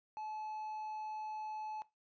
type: tone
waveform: triangle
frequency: 861 Hz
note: A5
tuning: 38 cents flat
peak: -39 dBFS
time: 0.17-1.82 s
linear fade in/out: 0 ms
effects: noise-tail reverb RT60 0.2 s tail -18 dB re dry + resampled to 16000 Hz